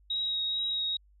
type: tone with vibrato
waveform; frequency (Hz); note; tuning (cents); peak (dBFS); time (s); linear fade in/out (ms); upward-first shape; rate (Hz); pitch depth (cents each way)
sine; 3800; A#7; +33; -28; 0.1-0.97; 5; triangle; 2.3; 16
effects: added 50 Hz sine -58 dBFS peak until 1.2 s